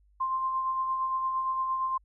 sine tone with tremolo, 1049 Hz, C6, 4 cents sharp, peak -25 dBFS, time 0.2-1.98 s, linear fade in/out 10 ms, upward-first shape sine, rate 8.7 Hz, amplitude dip 35%, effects added 50 Hz sine -60 dBFS peak until 2.04 s

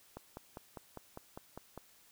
click train, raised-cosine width 1 ms, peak -30 dBFS, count 9, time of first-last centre 0.17-1.776 s, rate 4.98 Hz, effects white hiss -64 dBFS RMS until 2.11 s

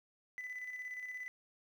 sine tone with tremolo, 2000 Hz, B6, 21 cents sharp, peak -38 dBFS, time 0.38-1.28 s, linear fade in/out 0 ms, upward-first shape square, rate 17 Hz, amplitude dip 50%, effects tanh soft clip ceiling -38 dBFS + 11-bit

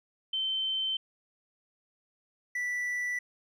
sine / triangle tone pair in turn, 3092 / 1967.5 Hz, G7 / B6, -24 / -7 cents, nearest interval minor sixth, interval 783 cents, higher first, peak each -28 dBFS, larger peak neither, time 0.33-0.97 / 2.55-3.19 s, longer neither, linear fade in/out 5 ms, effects none

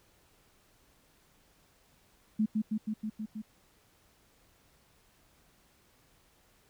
sine tone with echo, 215.7 Hz, A3, 34 cents flat, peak -24 dBFS, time 2.39-2.46 s, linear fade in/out 10 ms, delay 160 ms, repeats 6, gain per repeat -2 dB, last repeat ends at 3.42 s, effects pink hiss -66 dBFS RMS until 6.69 s

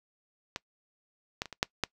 clicks, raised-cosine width 0.2 ms, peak -16 / -14 / -25 / -24 / -7 / -10 dBFS, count 6, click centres 0.561 / 1.419 / 1.457 / 1.527 / 1.629 / 1.837 s, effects noise-tail reverb RT60 0.1 s tail -23 dB re dry

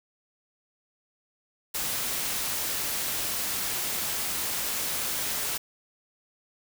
white noise, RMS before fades -30 dBFS, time 1.74-5.58 s, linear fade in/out 10 ms, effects none

